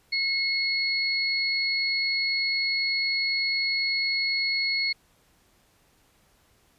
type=tone pair together; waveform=sine; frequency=2174 / 4348 Hz; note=C#7 / C#8; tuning=-34 / -34 cents; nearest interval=octave; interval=1200 cents; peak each=-26 dBFS; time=0.12-4.93 s; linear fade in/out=10 ms; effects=pink hiss -63 dBFS RMS until 6.78 s + resampled to 32000 Hz